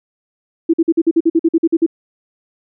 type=tone bursts; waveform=sine; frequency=329.6 Hz; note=E4; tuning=in tune; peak=-8 dBFS; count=13; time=0.69-1.864 s; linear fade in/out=10 ms; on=46 ms; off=48 ms; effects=none